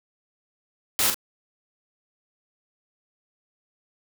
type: noise with echo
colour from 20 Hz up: white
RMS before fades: -22 dBFS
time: 0.99-1.1 s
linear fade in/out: 0 ms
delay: 44 ms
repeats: 1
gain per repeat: -6 dB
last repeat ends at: 1.144 s
effects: none